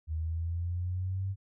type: exponential sweep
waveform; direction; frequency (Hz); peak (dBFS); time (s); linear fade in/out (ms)
sine; up; 78.1 to 98; -30; 0.07-1.36; 50
effects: none